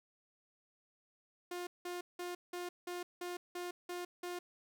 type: tone bursts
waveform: sawtooth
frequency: 354.4 Hz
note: F4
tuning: 25 cents sharp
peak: -36 dBFS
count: 9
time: 1.51-4.39 s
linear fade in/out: 5 ms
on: 160 ms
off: 180 ms
effects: none